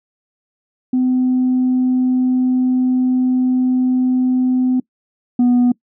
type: tone pair in turn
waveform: sine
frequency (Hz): 254.4 / 245.4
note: C4 / B3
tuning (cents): -48 / -11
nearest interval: minor second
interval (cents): 63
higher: first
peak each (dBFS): -11 / -7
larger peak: second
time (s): 0.93-4.8 / 5.39-5.72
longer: first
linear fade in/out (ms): 5
effects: noise-tail reverb RT60 0.1 s tail -24 dB re dry + tanh soft clip ceiling -9 dBFS